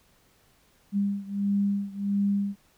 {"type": "beating tone pair", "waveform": "sine", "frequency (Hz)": [200, 201.5], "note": ["G3", "G3"], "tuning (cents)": [35, 48], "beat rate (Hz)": 1.5, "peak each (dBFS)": [-26, -28], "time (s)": [0.92, 2.56], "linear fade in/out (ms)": 50, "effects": ["pink hiss -63 dBFS RMS until 2.77 s"]}